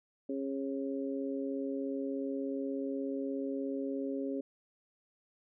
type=harmonic tone; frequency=136.7 Hz; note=C#3; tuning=24 cents flat; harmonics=2 / 3 / 4; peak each=-35 / -39 / -41 dBFS; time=0.29-4.41 s; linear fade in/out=5 ms; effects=none